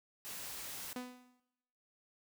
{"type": "noise", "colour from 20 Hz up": "white", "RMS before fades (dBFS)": -45, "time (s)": [0.25, 0.93], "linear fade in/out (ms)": 0}
{"type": "tone with exponential decay", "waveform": "sawtooth", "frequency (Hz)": 249.5, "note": "B3", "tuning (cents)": 18, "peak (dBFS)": -34, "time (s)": [0.96, 1.4], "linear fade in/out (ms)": 2, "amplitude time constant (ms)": 94}
{"effects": ["noise-tail reverb RT60 0.9 s tail -17 dB re dry"]}